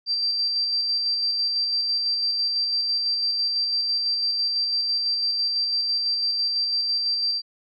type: tone with tremolo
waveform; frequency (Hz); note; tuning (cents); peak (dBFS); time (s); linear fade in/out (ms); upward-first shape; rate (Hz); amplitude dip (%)
sine; 4699; D8; 0; -20; 0.06-7.42; 50; square; 6; 25
effects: none